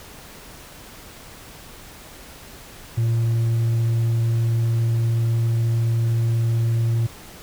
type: tone with hard clipping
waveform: triangle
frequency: 115.2 Hz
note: A#2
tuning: 20 cents flat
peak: -16 dBFS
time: 2.97-7.07 s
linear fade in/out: 10 ms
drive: 1 dB
effects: pink hiss -42 dBFS RMS until 7.42 s